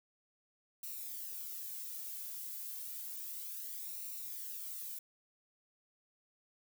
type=noise with flanger; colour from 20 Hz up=violet; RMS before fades=-44 dBFS; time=0.83-4.99 s; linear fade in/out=5 ms; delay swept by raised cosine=0.6 to 2.2 ms; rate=0.31 Hz; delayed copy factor=-0.55; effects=none